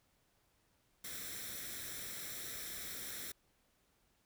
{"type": "noise with comb filter", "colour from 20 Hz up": "white", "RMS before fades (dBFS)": -45, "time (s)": [1.04, 3.32], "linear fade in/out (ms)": 5, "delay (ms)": 0.53, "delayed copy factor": 0.65, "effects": ["pink hiss -75 dBFS RMS until 4.25 s"]}